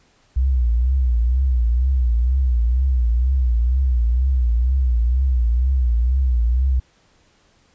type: tone with vibrato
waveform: sine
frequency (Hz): 61.74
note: B1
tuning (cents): 0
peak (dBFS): -14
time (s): 0.36-6.8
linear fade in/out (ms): 10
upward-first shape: triangle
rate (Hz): 2.1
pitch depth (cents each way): 150
effects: pink hiss -58 dBFS RMS until 7.74 s + resampled to 16000 Hz